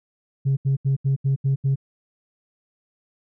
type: tone bursts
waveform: sine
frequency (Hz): 136.1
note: C#3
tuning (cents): -31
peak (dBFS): -15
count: 7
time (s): 0.45-1.758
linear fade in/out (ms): 20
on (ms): 120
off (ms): 78
effects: tanh soft clip ceiling -15 dBFS